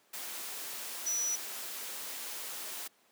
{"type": "tone in noise", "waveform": "sine", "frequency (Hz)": 5900, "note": "F#8", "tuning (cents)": -6, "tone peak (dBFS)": -30, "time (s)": [1.06, 1.36], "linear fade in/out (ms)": 10, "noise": "white", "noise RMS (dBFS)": -41, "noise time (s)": [0.13, 2.88], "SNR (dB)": 8, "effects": ["pink hiss -67 dBFS RMS until 3.11 s", "high-pass 300 Hz 12 dB/octave"]}